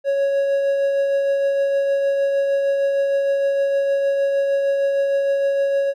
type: tone with tremolo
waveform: triangle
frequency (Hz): 554.4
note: C#5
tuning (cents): 0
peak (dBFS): -13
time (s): 0.04-5.94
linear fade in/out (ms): 50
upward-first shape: triangle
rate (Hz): 6.5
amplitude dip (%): 30
effects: none